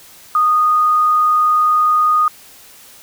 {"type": "tone", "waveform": "sine", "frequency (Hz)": 1235, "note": "D#6", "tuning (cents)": -13, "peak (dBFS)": -10, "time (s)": [0.35, 2.28], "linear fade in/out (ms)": 2, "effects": ["white hiss -42 dBFS RMS until 3.02 s"]}